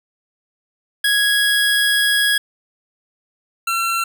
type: tone pair in turn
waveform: 25% pulse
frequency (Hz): 1661.2 / 1355.3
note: G#6 / E6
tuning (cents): 0 / +48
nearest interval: major third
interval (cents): 352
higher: first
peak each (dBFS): -10 / -14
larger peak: first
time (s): 1.04-2.38 / 3.67-4.04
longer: first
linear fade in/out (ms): 5
effects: none